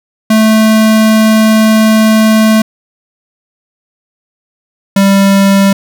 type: tone pair in turn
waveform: square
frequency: 218.7 / 196.64 Hz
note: A3 / G3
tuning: -10 / +6 cents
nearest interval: major second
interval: 184 cents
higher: first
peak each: -5 dBFS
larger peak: neither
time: 0.3-2.62 / 4.96-5.73 s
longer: first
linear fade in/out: 5 ms
effects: none